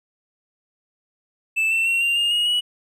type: tone with pitch steps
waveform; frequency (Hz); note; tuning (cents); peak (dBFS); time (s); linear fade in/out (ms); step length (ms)
triangle; 2637 / 2683 / 2730 / 2778 / 2826 / 2876 / 2926; E7 / E7 / F7 / F7 / F7 / F#7 / F#7; 0 / +30 / -40 / -10 / +20 / -50 / -20; -16; 1.56-2.61; 20; 150
effects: none